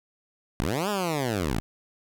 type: linear two-way sweep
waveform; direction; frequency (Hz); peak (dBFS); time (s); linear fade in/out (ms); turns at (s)
10% pulse; up then down; 44.18 to 213.3 to 44.18; -17; 0.6-1.6; 0; 0.89
effects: none